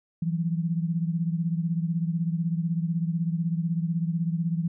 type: beating tone pair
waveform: sine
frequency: 164.81 / 180.81 Hz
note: E3 / F#3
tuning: 0 / -40 cents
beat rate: 16 Hz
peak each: -25 / -30 dBFS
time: 0.22-4.68 s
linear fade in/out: 5 ms
effects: none